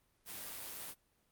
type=noise with amplitude modulation; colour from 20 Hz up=white; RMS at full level=-44 dBFS; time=0.25-0.95 s; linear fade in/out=50 ms; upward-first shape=sine; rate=108 Hz; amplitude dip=35%; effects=pink hiss -75 dBFS RMS until 1.31 s + Opus 32 kbps